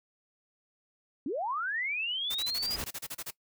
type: linear sweep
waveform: sine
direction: up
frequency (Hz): 238.1 to 4978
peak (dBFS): -30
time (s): 1.26-2.76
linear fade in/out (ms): 2
type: noise bursts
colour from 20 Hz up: white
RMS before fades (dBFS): -38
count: 13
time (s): 2.3-3.309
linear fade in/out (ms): 10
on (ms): 49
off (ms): 31
type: noise with exponential growth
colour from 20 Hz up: pink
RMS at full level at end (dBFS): -35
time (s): 2.33-2.84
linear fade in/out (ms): 0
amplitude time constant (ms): 110
effects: noise-tail reverb RT60 0.1 s tail -20 dB re dry